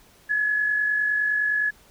sine tone with amplitude modulation, 1697 Hz, G#6, 37 cents sharp, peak -18 dBFS, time 0.29-1.71 s, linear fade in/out 20 ms, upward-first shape sine, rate 49.8 Hz, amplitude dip 45%, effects pink hiss -55 dBFS RMS until 1.9 s

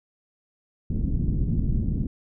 pink low-pass noise, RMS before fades -24 dBFS, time 0.9-2.07 s, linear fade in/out 5 ms, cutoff 250 Hz, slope 24 dB/octave, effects none

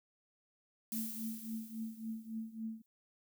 violet noise with exponential decay, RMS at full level -40 dBFS, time 0.92-2.86 s, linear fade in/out 0 ms, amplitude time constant 420 ms
sine tone with tremolo, 222.6 Hz, A3, 20 cents sharp, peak -36 dBFS, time 0.92-2.82 s, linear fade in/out 10 ms, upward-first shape triangle, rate 3.6 Hz, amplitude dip 90%
effects none

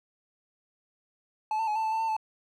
triangle tone with pitch steps, 865 / 894 / 847 / 887 / 877 / 889 / 899 / 874 Hz, A5 / A5 / G#5 / A5 / A5 / A5 / A5 / A5, -30 / +27 / +34 / +14 / -6 / +18 / +37 / -12 cents, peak -24 dBFS, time 1.51-2.166 s, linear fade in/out 2 ms, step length 82 ms, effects none

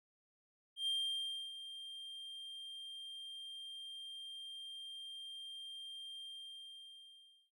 triangle tone with ADSR envelope, 3185 Hz, G7, 27 cents sharp, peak -32 dBFS, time 0.76-7.51 s, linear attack 110 ms, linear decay 650 ms, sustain -13 dB, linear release 1300 ms, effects none

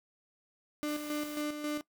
35% pulse tone with tremolo, 298.1 Hz, D4, 26 cents sharp, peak -30 dBFS, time 0.83-1.81 s, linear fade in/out 0 ms, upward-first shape square, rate 3.7 Hz, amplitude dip 50%
white noise, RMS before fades -49 dBFS, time 0.88-1.42 s, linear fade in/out 5 ms
effects noise-tail reverb RT60 0.1 s tail -20 dB re dry

